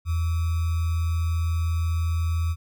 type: tone with sample-and-hold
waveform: sine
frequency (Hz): 82.9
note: E2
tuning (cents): +10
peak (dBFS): -21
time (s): 0.05-2.56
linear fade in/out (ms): 50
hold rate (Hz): 1225
effects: none